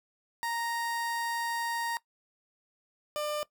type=tone pair in turn; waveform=30% pulse; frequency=932.3 / 597.4 Hz; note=A#5 / D5; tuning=0 / +29 cents; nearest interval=minor sixth; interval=771 cents; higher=first; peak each=-28 dBFS; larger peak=neither; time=0.43-1.97 / 3.16-3.43 s; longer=first; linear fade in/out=0 ms; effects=noise-tail reverb RT60 0.1 s tail -19 dB re dry